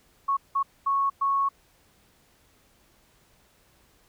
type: tone bursts at uneven times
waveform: sine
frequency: 1104 Hz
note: C#6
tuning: 7 cents flat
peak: -21 dBFS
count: 4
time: 0.28-0.37 / 0.55-0.63 / 0.86-1.1 / 1.21-1.49 s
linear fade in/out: 10 ms
effects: pink hiss -62 dBFS RMS until 4.08 s